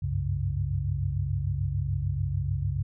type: tone cluster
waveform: sine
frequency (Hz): 65.5 / 94.3 / 101.1 / 137.6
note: C2 / F#2 / G#2 / C#3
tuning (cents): +2 / +33 / -46 / -12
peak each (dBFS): -33 / -29 / -35 / -30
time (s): 0.02-2.83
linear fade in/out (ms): 10
effects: none